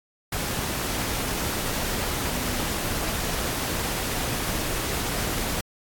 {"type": "tone in noise", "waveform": "sine", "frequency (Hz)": 246.9, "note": "B3", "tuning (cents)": 0, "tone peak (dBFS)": -34, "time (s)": [2.31, 2.64], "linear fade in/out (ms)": 5, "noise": "pink", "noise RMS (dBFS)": -28, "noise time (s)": [0.32, 5.61], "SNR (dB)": -9, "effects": ["AAC 64 kbps"]}